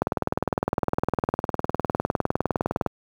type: click train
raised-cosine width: 1 ms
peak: -7 dBFS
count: 57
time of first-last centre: 0.02-2.863 s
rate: 19.7 Hz
effects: high-pass 80 Hz 12 dB/octave + 8-bit